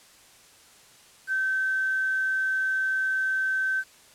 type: tone with quantisation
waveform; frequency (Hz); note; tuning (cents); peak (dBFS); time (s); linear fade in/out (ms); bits
sine; 1543; G6; -28; -23; 1.27-3.84; 50; 8
effects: white hiss -54 dBFS RMS until 4.14 s + low-pass 10000 Hz 12 dB/octave